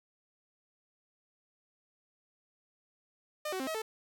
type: tone with pitch steps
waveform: sawtooth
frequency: 606 / 375.4 / 264.2 / 638 / 439.8 Hz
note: D#5 / F#4 / C4 / D#5 / A4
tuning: -46 / +25 / +17 / +43 / -1 cents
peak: -30 dBFS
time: 3.45-3.82 s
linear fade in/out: 5 ms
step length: 74 ms
effects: none